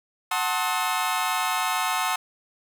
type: chord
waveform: sawtooth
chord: F# diminished seventh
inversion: none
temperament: just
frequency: 740 / 888 / 1065.6 / 1278.7 Hz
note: F#5 / A5 / C6 / Eb6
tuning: 0 / +16 / +31 / +47 cents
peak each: -25 dBFS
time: 0.31-2.16 s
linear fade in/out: 5 ms
effects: none